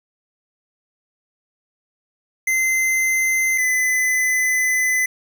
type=tone pair in turn; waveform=square; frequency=2068 / 2017 Hz; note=C7 / B6; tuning=-21 / +36 cents; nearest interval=unison; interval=43 cents; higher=first; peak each=-17 dBFS; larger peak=neither; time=2.47-3.58 / 3.58-5.06 s; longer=second; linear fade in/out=5 ms; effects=none